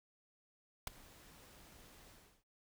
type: noise with ADSR envelope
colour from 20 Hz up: pink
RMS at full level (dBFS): -36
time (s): 0.87-2.44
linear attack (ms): 3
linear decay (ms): 9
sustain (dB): -24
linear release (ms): 340
effects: none